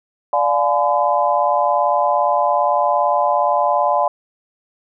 sine chord, D diminished seventh, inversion none, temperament just, 587.3 / 704.8 / 845.8 / 1014.9 Hz, D5 / F5 / Ab5 / Cb6, 0 / +16 / +31 / +47 cents, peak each -19 dBFS, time 0.33-4.08 s, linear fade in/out 2 ms, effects none

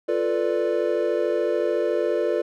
triangle chord, B half-diminished seventh, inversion second, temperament equal, 349.2 / 440 / 493.9 / 587.3 Hz, F4 / A4 / B4 / D5, 0 / 0 / 0 / 0 cents, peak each -24 dBFS, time 0.08-2.42 s, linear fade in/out 10 ms, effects none

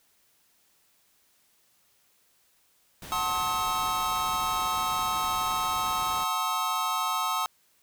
pink noise, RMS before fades -42 dBFS, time 3.02-6.24 s, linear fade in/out 2 ms
square chord, F# diminished seventh, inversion none, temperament just, 740 / 888 / 1065.6 / 1278.7 Hz, F#5 / A5 / C6 / Eb6, 0 / +16 / +31 / +47 cents, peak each -36 / -34 / -32 / -30 dBFS, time 3.12-7.46 s, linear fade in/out 0 ms
effects white hiss -66 dBFS RMS until 7.82 s

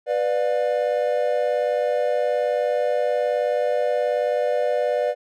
triangle chord, B diminished, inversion none, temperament just, 493.9 / 592.7 / 711.2 Hz, B4 / D5 / F5, 0 / +16 / +31 cents, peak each -21 / -20 / -26 dBFS, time 0.06-5.15 s, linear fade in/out 50 ms, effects none

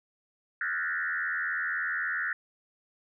sine tone with frequency modulation, 1638 Hz, G#6, 24 cents flat, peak -28 dBFS, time 0.61-2.33 s, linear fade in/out 2 ms, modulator 83.9 Hz, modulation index 3, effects none

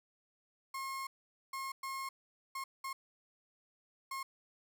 35% pulse tone bursts at uneven times, 1076 Hz, C6, 48 cents sharp, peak -37 dBFS, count 6, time 0.74-1.07 / 1.53-1.72 / 1.83-2.09 / 2.55-2.64 / 2.84-2.93 / 4.11-4.23 s, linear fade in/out 5 ms, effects none

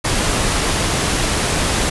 pink low-pass noise, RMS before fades -18 dBFS, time 0.04-1.9 s, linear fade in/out 10 ms, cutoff 11000 Hz, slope 96 dB/octave, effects none

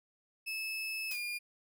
35% pulse tone with pitch glide, 2607 to 2418 Hz, E7 to D7, -20 to +50 cents, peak -34 dBFS, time 0.46-1.39 s, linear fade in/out 20 ms, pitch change -130 cents, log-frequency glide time 1.09-1.16 s
blue noise with exponential decay, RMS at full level -39 dBFS, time 1.11-1.32 s, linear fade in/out 1 ms, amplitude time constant 44 ms
effects none

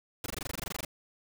pink noise bursts, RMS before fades -36 dBFS, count 15, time 0.24-0.849 s, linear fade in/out 2 ms, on 21 ms, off 21 ms, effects none

